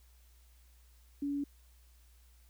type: tone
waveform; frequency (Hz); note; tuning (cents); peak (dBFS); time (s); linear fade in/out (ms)
sine; 284.2; C#4; +43; -32; 1.22-1.44; 5
effects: added 60 Hz sine -59 dBFS peak until 2.49 s + white hiss -69 dBFS RMS until 2.49 s